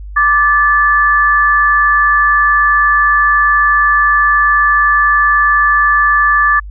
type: tone pair together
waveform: sine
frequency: 1174.9 / 1736 Hz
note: D6 / A6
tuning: 0 / -24 cents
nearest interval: perfect fifth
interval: 676 cents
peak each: -10 dBFS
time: 0.16-6.6 s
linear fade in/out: 10 ms
effects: added 50 Hz sine -25 dBFS peak until 6.7 s